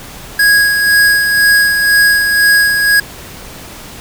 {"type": "tone with tremolo", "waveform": "square", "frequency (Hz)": 1653, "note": "G#6", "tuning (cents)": -9, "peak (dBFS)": -6, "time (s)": [0.39, 3], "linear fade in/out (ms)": 5, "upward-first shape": "sine", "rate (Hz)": 2, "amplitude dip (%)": 45, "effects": ["pink hiss -31 dBFS RMS until 4 s"]}